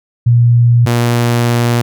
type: tone pair in turn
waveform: sine / sawtooth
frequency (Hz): 119.2 / 119.2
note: A#2 / A#2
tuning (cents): +39 / +39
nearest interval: unison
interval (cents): 0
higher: neither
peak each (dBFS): -5 / -6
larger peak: first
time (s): 0.26-0.86 / 0.86-1.82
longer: second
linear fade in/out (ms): 10
effects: none